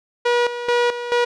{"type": "tone with tremolo", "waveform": "sawtooth", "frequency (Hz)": 482, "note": "B4", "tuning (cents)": -42, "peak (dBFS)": -11, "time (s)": [0.25, 1.25], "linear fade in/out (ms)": 10, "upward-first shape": "square", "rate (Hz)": 2.3, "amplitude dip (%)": 70, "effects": ["low-pass 4000 Hz 12 dB/octave"]}